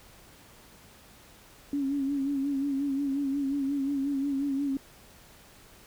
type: tone with vibrato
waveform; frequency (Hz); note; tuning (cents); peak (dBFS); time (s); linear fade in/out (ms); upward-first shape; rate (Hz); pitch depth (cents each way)
sine; 277.7; C#4; +3; -26; 1.73-4.77; 2; sine; 5.6; 57
effects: pink hiss -54 dBFS RMS until 5.86 s